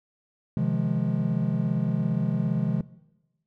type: chord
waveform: triangle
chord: F minor seventh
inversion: second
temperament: just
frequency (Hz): 130.96 / 157.15 / 174.61 / 209.5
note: C3 / Eb3 / F3 / Ab3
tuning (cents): +2 / +18 / 0 / +15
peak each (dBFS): -26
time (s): 0.57-2.81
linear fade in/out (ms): 2
effects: noise-tail reverb RT60 1.0 s tail -20 dB re dry

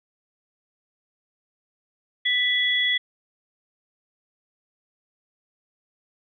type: tone pair together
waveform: sine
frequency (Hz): 1975.5 / 3369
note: B6 / G#7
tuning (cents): 0 / +24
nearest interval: major sixth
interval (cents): 924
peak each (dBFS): -22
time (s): 2.25-2.98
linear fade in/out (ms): 10
effects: none

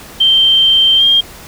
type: tone with pitch glide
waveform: sine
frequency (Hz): 3136 to 3209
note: G7 to G7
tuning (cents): 0 to +40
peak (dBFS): -6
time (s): 0.2-1.21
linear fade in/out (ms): 10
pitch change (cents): +40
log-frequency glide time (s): 0.97-1.03
effects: pink hiss -34 dBFS RMS until 1.47 s

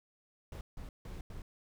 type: noise bursts at uneven times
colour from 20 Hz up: brown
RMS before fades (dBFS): -44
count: 4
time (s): 0.52-0.61 / 0.77-0.89 / 1.05-1.21 / 1.3-1.42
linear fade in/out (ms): 2
effects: none

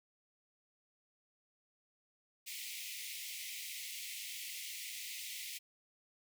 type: high-pass noise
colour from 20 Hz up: pink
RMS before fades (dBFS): -45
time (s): 2.46-5.59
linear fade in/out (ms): 20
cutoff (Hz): 2000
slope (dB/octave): 96
effects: none

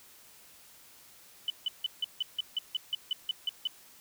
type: tone bursts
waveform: sine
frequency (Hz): 2997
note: F#7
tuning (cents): +22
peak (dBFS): -27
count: 13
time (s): 1.48-3.673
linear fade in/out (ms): 2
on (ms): 21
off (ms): 160
effects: white hiss -56 dBFS RMS until 4 s

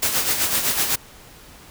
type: noise with tremolo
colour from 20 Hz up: white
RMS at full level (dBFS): -19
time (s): 0.02-0.96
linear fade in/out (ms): 10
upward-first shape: sine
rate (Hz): 7.9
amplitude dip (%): 55
effects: pink hiss -45 dBFS RMS until 1.7 s

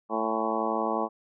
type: harmonic tone with a mistuned harmonic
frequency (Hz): 111.3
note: A2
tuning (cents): +20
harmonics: 2 / 3 / 4 / 5 / 6 / 7 / 8 / 9 / 10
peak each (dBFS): -34 / -34 / -34 / -34 / -34 / -34 / -34 / -34 / -34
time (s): 0.09-1.09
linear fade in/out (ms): 50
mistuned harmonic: 8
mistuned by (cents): -51
effects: none

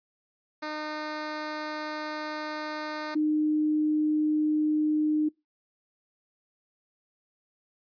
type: tone pair in turn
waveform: 10% pulse / sine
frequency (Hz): 305.2 / 305.2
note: D#4 / D#4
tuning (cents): -33 / -33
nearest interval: unison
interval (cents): 0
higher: neither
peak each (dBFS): -24 / -22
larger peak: second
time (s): 0.62-3.15 / 3.15-5.29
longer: first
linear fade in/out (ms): 10
effects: noise-tail reverb RT60 0.2 s tail -23 dB re dry + resampled to 11025 Hz

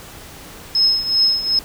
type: tone with tremolo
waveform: sine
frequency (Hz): 5170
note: E8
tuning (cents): -34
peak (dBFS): -10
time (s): 0.75-1.59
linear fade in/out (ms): 2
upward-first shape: triangle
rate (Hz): 2.6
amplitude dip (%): 80
effects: pink hiss -38 dBFS RMS until 1.64 s

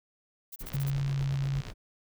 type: noise bursts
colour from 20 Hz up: violet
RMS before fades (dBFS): -42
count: 6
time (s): 0.52-0.906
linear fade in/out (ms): 10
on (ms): 41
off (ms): 28
type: noise with tremolo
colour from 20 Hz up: brown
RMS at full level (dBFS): -39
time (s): 0.6-1.74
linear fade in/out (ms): 20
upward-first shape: sine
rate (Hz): 8.5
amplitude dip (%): 65
type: click train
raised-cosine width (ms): 0.2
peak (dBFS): -26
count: 64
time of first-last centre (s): 0.67-1.701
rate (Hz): 61.1
type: tone with pitch glide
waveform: sine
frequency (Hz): 138.5 to 137.31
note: C#3 to C#3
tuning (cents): -1 to -16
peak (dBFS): -27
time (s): 0.74-1.61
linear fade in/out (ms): 5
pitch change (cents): -15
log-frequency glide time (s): 0.93-1.38
effects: none

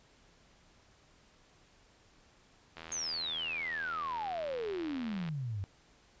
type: click train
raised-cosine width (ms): 0.3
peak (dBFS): -29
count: 206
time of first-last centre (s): 2.77-5.288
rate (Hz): 81.4
type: exponential sweep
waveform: sine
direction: down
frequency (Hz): 6540 to 92.5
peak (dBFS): -34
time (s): 2.92-5.64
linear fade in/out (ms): 0
effects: pink hiss -64 dBFS RMS until 6.2 s + resampled to 16000 Hz

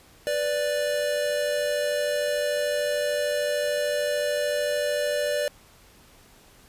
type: tone pair together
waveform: square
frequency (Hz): 493.9 / 587.3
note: B4 / D5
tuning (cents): 0 / 0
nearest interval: minor third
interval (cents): 300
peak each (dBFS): -31 / -25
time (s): 0.27-5.48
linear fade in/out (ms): 0
effects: pink hiss -54 dBFS RMS until 6.68 s + resampled to 32000 Hz

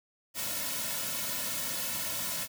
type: noise with comb filter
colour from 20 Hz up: white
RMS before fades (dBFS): -34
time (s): 0.34-2.48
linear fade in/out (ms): 50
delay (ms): 2.5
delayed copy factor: -0.95
effects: none

